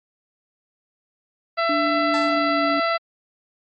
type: harmonic tone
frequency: 669 Hz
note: E5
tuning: 25 cents sharp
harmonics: 1 / 2 / 3 / 4 / 5 / 6 / 7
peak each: -22 / -22 / -27 / -33 / -39 / -35 / -34 dBFS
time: 1.57-2.98 s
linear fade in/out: 20 ms
type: tone with pitch glide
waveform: sine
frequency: 293.7 to 286.5 Hz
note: D4 to D4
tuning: 0 to -43 cents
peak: -23 dBFS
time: 1.69-2.8 s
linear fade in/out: 5 ms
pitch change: -43 cents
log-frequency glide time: 2.22-2.65 s
type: tone with exponential decay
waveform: sawtooth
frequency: 880 Hz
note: A5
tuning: in tune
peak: -22 dBFS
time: 2.14-2.56 s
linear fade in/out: 0 ms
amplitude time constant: 91 ms
effects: MP3 32 kbps